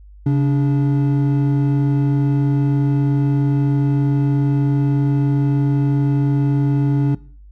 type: tone pair together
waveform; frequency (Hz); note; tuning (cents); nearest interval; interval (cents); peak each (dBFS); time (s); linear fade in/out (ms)
triangle; 137.06 / 289; C#3 / D4; -19 / -28; octave + minor second; 1291; -12 / -17; 0.26-7.15; 5
effects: noise-tail reverb RT60 0.5 s tail -20 dB re dry + added 50 Hz sine -39 dBFS peak until 7.51 s